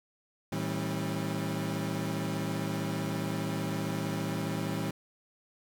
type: tone cluster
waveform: 30% pulse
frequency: 111.4 / 161 / 196.2 / 270.9 Hz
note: A2 / E3 / G3 / C#4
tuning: +22 / -41 / +2 / -40 cents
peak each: -35 / -32 / -34 / -36 dBFS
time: 0.52-4.91 s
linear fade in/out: 5 ms
effects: none